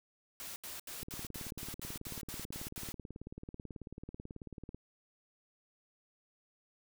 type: noise bursts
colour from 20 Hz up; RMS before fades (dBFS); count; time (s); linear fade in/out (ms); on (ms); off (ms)
white; -45; 11; 0.4-2.92; 0; 160; 76
type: click train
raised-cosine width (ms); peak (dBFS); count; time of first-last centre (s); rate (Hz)
3; -32; 69; 1.03-4.746; 18.3
effects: none